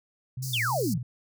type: tone with vibrato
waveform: sine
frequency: 123.47 Hz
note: B2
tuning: in tune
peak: -31 dBFS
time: 0.37-1.03 s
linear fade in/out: 5 ms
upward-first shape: sine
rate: 3.1 Hz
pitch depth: 120 cents each way
type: high-pass noise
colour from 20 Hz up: pink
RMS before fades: -38 dBFS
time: 0.42-0.94 s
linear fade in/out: 10 ms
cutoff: 4400 Hz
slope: 96 dB/octave
type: exponential sweep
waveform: sine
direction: down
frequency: 3729 to 138.3 Hz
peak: -25 dBFS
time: 0.53-0.98 s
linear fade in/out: 5 ms
effects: none